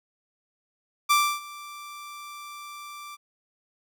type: tone with ADSR envelope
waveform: sawtooth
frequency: 1174.7 Hz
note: D6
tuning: in tune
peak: -13 dBFS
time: 1.09-3.17 s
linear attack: 19 ms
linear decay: 290 ms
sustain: -22 dB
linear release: 30 ms
effects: none